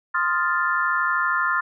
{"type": "chord", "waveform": "sine", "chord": "F dominant seventh", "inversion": "second", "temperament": "equal", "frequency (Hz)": [1046.5, 1244.5, 1396.9, 1760], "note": ["C6", "Eb6", "F6", "A6"], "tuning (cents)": [0, 0, 0, 0], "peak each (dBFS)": [-25, -27, -23, -25], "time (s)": [0.14, 1.61], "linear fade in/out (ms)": 10, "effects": []}